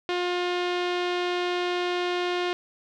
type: tone with low-pass filter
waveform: sawtooth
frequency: 355.8 Hz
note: F4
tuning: 32 cents sharp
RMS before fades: -27 dBFS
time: 0.09-2.53 s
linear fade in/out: 0 ms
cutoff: 3500 Hz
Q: 1.8
effects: none